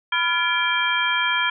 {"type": "tone cluster", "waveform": "sine", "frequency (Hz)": [996, 1393, 1708, 2349, 3197], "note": ["B5", "F6", "G#6", "D7", "G7"], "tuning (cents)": [14, -5, 48, 0, 33], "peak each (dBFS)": -25, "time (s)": [0.12, 1.5], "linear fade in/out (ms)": 5, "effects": []}